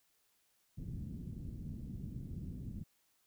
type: low-pass noise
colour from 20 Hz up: white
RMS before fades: -44 dBFS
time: 0.77-2.84 s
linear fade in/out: 20 ms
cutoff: 210 Hz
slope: 24 dB/octave
effects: white hiss -75 dBFS RMS until 3.26 s